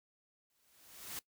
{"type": "noise with exponential growth", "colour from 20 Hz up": "white", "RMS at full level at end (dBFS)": -41, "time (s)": [0.5, 1.19], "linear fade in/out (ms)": 1, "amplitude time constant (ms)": 150, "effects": ["noise-tail reverb RT60 0.1 s tail -20 dB re dry"]}